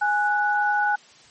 sine tone pair together, 829.5 / 1478 Hz, G#5 / F#6, -2 / -2 cents, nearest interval minor seventh, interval 1000 cents, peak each -21 / -22 dBFS, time 0.01-0.96 s, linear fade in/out 10 ms, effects white hiss -51 dBFS RMS until 1.3 s + MP3 32 kbps

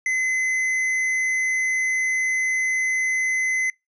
sine tone with tanh clipping, 2041 Hz, C7, 44 cents flat, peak -21 dBFS, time 0.06-3.7 s, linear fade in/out 2 ms, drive 9 dB, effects noise-tail reverb RT60 0.2 s tail -26 dB re dry + resampled to 24000 Hz

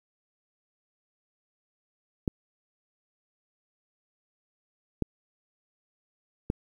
clicks, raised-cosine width 3 ms, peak -13 dBFS, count 3, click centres 2.278 / 5.023 / 6.501 s, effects 9-bit

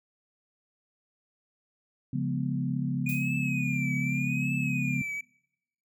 sine chord, C# dominant seventh, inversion none, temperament equal, 138.59 / 174.61 / 207.7 / 246.9 Hz, C#3 / E#3 / G#3 / B3, 0 / 0 / 0 / 0 cents, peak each -30 / -33 / -36 / -32 dBFS, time 2.13-5.02 s, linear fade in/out 5 ms
triangle tone with vibrato, 2446 Hz, D#7, 30 cents flat, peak -30 dBFS, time 3.06-5.21 s, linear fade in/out 5 ms, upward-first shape triangle, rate 0.84 Hz, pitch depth 130 cents each way
violet noise with exponential decay, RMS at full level -37 dBFS, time 3.09-3.43 s, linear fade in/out 0 ms, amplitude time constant 73 ms
effects noise-tail reverb RT60 0.8 s tail -24 dB re dry

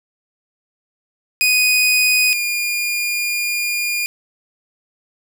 sawtooth tone pair in turn, 2489 / 2421 Hz, D#7 / D#7, 0 / -48 cents, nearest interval unison, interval 48 cents, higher first, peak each -9 / -15 dBFS, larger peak first, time 1.41-2.33 / 2.33-4.06 s, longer second, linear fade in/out 0 ms, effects none

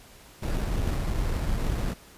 brown noise with sample-and-hold, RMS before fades -27 dBFS, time 0.42-1.94 s, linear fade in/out 10 ms, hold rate 3150 Hz, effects pink hiss -51 dBFS RMS until 2.17 s + resampled to 32000 Hz

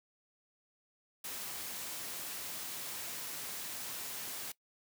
white noise, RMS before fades -42 dBFS, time 1.24-4.52 s, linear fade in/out 5 ms, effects noise-tail reverb RT60 0.1 s tail -20 dB re dry + high-pass 100 Hz 12 dB/octave

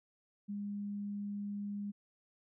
sine tone, 203.6 Hz, G#3, 34 cents flat, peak -37 dBFS, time 0.48-1.92 s, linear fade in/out 20 ms, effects none

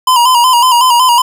square tone with vibrato, 986 Hz, B5, 3 cents flat, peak -6 dBFS, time 0.07-1.22 s, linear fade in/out 5 ms, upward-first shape square, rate 5.4 Hz, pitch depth 62 cents each way, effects none

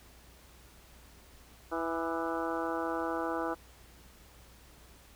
harmonic tone with a mistuned harmonic, 164.81 Hz, E3, in tune, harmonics 2 / 3 / 4 / 5 / 6 / 7 / 8 / 9, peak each -36 / -38 / -39 / -40 / -41 / -41 / -42 / -43 dBFS, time 1.71-3.55 s, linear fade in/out 20 ms, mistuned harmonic 7, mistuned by +56 cents, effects added 60 Hz sine -58 dBFS peak until 5.15 s + pink hiss -58 dBFS RMS until 5.15 s

